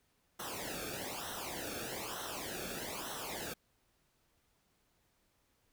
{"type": "noise with flanger", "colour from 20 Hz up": "pink", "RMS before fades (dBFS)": -42, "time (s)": [0.39, 3.54], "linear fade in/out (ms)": 10, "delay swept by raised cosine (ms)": [0.42, 1.02], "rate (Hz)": 1.1, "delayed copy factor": -0.85, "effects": ["pink hiss -75 dBFS RMS until 5.72 s"]}